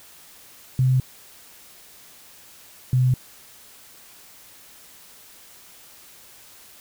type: tone pair in turn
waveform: sine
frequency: 129.3 / 127.23 Hz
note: C3 / C3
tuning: -20 / -48 cents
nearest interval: unison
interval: 28 cents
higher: first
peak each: -15 dBFS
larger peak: neither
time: 0.79-1 / 2.93-3.14 s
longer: neither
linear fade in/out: 2 ms
effects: white hiss -48 dBFS RMS until 6.8 s